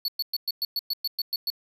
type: tone bursts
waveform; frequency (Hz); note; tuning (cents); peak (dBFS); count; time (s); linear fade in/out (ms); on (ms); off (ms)
square; 4435; C#8; 0; -25; 11; 0.05-1.502; 2; 32; 110
effects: none